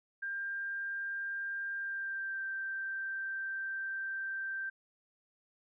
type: tone with pitch glide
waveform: sine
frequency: 1595 to 1567.6 Hz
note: G6 to G6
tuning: +30 to 0 cents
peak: -35 dBFS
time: 0.22-4.7 s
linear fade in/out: 10 ms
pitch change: -30 cents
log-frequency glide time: 1.77-2.45 s
effects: none